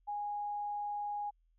sine tone, 825 Hz, G#5, 12 cents flat, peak -35 dBFS, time 0.07-1.31 s, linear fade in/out 20 ms, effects added 41 Hz sine -68 dBFS peak until 1.58 s

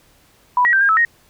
sine tone with pitch steps, 988 / 1912 / 1568 / 1613 / 1305 / 1869 Hz, B5 / A#6 / G6 / G6 / E6 / A#6, 0 / +43 / 0 / +49 / -18 / +4 cents, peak -11 dBFS, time 0.57-1.05 s, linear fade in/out 2 ms, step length 80 ms, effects pink hiss -54 dBFS RMS until 1.29 s

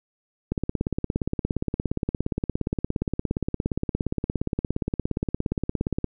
click train, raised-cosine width 3 ms, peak -11 dBFS, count 96, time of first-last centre 0.52-6.043 s, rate 17.2 Hz, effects none

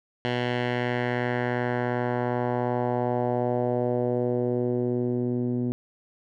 10% pulse tone with low-pass filter sweep, 122.7 Hz, B2, 11 cents flat, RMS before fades -26 dBFS, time 0.25-5.72 s, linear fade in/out 0 ms, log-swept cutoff 3000 to 260 Hz, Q 1.8, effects none

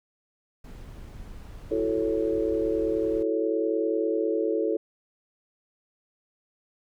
brown noise, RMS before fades -42 dBFS, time 0.64-3.23 s, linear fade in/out 5 ms
sine chord, F# minor seventh, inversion third, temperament equal, 329.6 / 370 / 440 / 554.4 Hz, E4 / F#4 / A4 / C#5, 0 / 0 / 0 / 0 cents, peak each -28 / -32 / -26 / -31 dBFS, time 1.71-4.77 s, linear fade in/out 5 ms
effects none

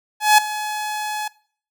sawtooth tone with ADSR envelope, 848 Hz, G#5, 36 cents sharp, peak -4 dBFS, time 0.2-1.28 s, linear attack 180 ms, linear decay 7 ms, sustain -16 dB, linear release 5 ms, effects noise-tail reverb RT60 0.5 s tail -21 dB re dry

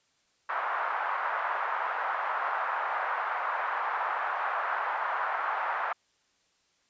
white band-pass noise, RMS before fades -31 dBFS, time 0.49-5.93 s, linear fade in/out 5 ms, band 750 to 1400 Hz, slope 24 dB/octave, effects white hiss -70 dBFS RMS until 6.89 s + resampled to 16000 Hz

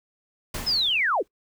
pink noise with exponential decay, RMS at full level -30 dBFS, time 0.54-1.28 s, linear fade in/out 5 ms, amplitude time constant 160 ms
sine linear sweep, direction down, 5274 to 261.6 Hz, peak -20 dBFS, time 0.66-1.23 s, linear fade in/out 20 ms
effects noise-tail reverb RT60 0.1 s tail -24 dB re dry

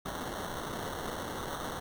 white noise with sample-and-hold, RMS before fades -38 dBFS, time 0.05-1.8 s, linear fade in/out 10 ms, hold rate 2450 Hz, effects none

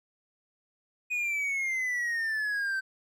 triangle exponential sweep, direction down, 2489 to 1541 Hz, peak -26 dBFS, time 1.1-2.81 s, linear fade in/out 20 ms, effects none

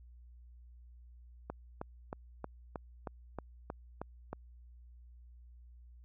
click train, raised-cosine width 1 ms, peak -25 dBFS, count 10, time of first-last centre 1.5-4.33 s, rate 3.18 Hz, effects added 60 Hz sine -53 dBFS peak until 6.04 s

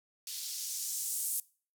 violet noise with band-pass filter sweep, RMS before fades -37 dBFS, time 0.27-1.4 s, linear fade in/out 2 ms, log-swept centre 4000 to 9600 Hz, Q 1.5, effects noise-tail reverb RT60 0.4 s tail -22 dB re dry

